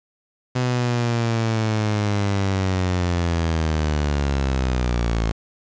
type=linear sweep; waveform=sawtooth; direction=down; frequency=126.5 to 54.2 Hz; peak=-15 dBFS; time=0.55-5.32 s; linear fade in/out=10 ms; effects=resampled to 16000 Hz + 7-bit